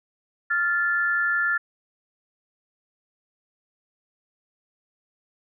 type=tone pair together; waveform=sine; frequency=1393 / 1745 Hz; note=F6 / A6; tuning=-5 / -15 cents; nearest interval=major third; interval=390 cents; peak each=-23 dBFS; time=0.5-1.58 s; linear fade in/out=10 ms; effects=none